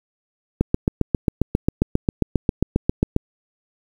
click train, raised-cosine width 3 ms, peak -3 dBFS, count 20, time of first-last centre 0.61-3.164 s, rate 7.44 Hz, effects 7-bit

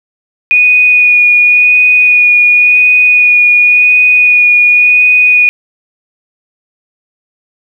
sine tone with vibrato, 2465 Hz, D#7, 17 cents flat, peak -3 dBFS, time 0.51-5.49 s, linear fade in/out 0 ms, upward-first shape sine, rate 0.92 Hz, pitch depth 13 cents each way, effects 7-bit

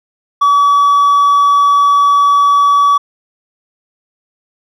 sine tone with hard clipping, 1141 Hz, C#6, 50 cents sharp, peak -7 dBFS, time 0.41-2.98 s, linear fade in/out 10 ms, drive 2 dB, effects none

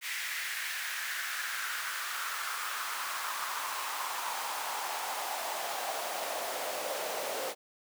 pink noise with high-pass filter sweep, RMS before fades -36 dBFS, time 0.01-7.55 s, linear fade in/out 50 ms, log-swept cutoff 2000 to 520 Hz, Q 3.1, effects none

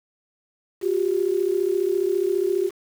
sine tone pair together, 359.7 / 394.4 Hz, F#4 / G4, -49 / +11 cents, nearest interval major second, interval 160 cents, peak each -22 dBFS, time 0.81-2.71 s, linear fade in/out 50 ms, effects 7-bit

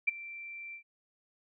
sine tone with ADSR envelope, 2349 Hz, D7, in tune, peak -21 dBFS, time 0.07-0.83 s, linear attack 14 ms, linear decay 15 ms, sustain -20 dB, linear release 92 ms, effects none

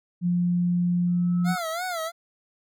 sine tone, 176 Hz, F3, 14 cents sharp, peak -20 dBFS, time 0.21-1.56 s, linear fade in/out 50 ms
sine tone with exponential growth, 1301 Hz, E6, 23 cents flat, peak -30 dBFS, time 1.07-1.58 s, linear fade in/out 2 ms, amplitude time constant 110 ms
25% pulse tone with vibrato, 689 Hz, F5, 24 cents flat, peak -24 dBFS, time 1.44-2.12 s, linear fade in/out 50 ms, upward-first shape sine, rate 3 Hz, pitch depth 130 cents each way
effects none

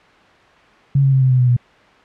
sine tone with pitch steps, 138.59 / 135.74 / 132.94 / 130.21 / 127.53 / 124.9 / 122.33 Hz, C#3 / C#3 / C3 / C3 / C3 / B2 / B2, 0 / -36 / +28 / -8 / -44 / +20 / -16 cents, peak -10 dBFS, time 0.95-1.566 s, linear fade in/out 5 ms, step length 88 ms, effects white hiss -47 dBFS RMS until 2.04 s + low-pass 2000 Hz 12 dB/octave

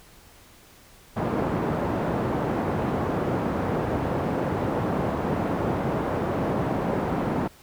pink band-pass noise, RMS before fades -26 dBFS, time 1.16-7.48 s, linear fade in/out 10 ms, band 120 to 900 Hz, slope 12 dB/octave, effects pink hiss -52 dBFS RMS until 7.62 s

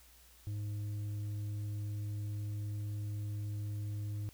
sine tone with tanh clipping, 103.83 Hz, G#2, in tune, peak -37 dBFS, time 0.47-4.29 s, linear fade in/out 0 ms, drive 5 dB, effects added 60 Hz sine -62 dBFS peak until 4.33 s + white hiss -62 dBFS RMS until 4.33 s

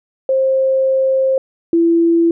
sine tone pair in turn, 530 / 335.3 Hz, C5 / E4, +22 / +30 cents, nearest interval minor sixth, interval 792 cents, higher first, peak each -11 / -9 dBFS, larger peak second, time 0.29-1.38 / 1.73-2.31 s, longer first, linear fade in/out 2 ms, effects none

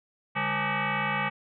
sine tone with frequency modulation, 545 Hz, C#5, 29 cents flat, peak -25 dBFS, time 0.35-1.3 s, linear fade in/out 20 ms, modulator 344 Hz, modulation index 6, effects none

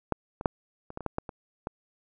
clicks, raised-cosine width 1 ms, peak -11 / -22 / -8 / -27 / -21 / -24 / -15 / -14 / -23 / -18 dBFS, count 10, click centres 0.123 / 0.411 / 0.458 / 0.904 / 0.974 / 1.007 / 1.063 / 1.184 / 1.292 / 1.671 s, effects none

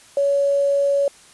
sine tone with quantisation, 562 Hz, C#5, 24 cents sharp, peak -15 dBFS, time 0.17-1.08 s, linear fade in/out 2 ms, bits 7, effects white hiss -48 dBFS RMS until 1.33 s + resampled to 24000 Hz

